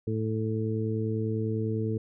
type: harmonic tone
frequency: 110 Hz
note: A2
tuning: in tune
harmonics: 1 / 2 / 3 / 4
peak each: -29 / -33 / -35 / -33 dBFS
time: 0.07-1.98 s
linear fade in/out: 5 ms
effects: none